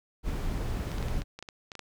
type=noise; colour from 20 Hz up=brown; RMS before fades=-31 dBFS; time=0.23-1.24 s; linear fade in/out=50 ms
type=clicks; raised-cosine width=0.2 ms; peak=-24 dBFS; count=11; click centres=0.917 / 0.983 / 1.027 / 1.084 / 1.219 / 1.39 / 1.426 / 1.488 / 1.718 / 1.753 / 1.793 s
effects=none